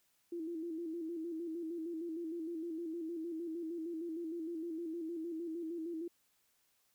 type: tone with vibrato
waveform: sine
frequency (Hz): 331.3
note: E4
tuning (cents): +9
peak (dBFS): -38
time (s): 0.32-6.08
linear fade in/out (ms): 5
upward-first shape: square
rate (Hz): 6.5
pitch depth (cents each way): 62
effects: white hiss -75 dBFS RMS until 6.94 s